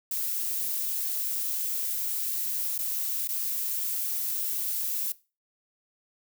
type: noise with dropouts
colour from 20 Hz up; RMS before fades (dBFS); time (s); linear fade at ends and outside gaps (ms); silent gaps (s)
violet; -30; 0.11-5.12; 2; 2.779-2.789 / 3.274-3.289
effects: noise-tail reverb RT60 0.3 s tail -19 dB re dry